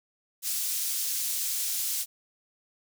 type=high-pass noise; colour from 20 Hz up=pink; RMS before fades=-30 dBFS; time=0.42-2.06 s; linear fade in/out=50 ms; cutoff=6200 Hz; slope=12 dB/octave; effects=none